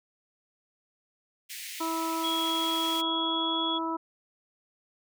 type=high-pass noise; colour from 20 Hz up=pink; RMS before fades=-40 dBFS; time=1.49-3.02 s; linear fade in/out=20 ms; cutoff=1900 Hz; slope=48 dB/octave
type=harmonic tone; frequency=326.7 Hz; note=E4; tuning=15 cents flat; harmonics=1 / 2 / 3 / 4; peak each=-32 / -40 / -32 / -36 dBFS; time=1.8-3.97 s; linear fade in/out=10 ms
type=tone with pitch glide; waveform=sine; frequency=3322 to 3357 Hz; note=G#7 to G#7; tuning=0 to +18 cents; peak=-29 dBFS; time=2.23-3.79 s; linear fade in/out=20 ms; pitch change=+18 cents; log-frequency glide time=2.81-3.56 s
effects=none